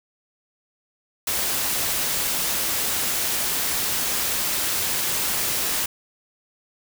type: noise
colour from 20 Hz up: white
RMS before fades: -24 dBFS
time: 1.27-5.86 s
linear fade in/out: 5 ms
effects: none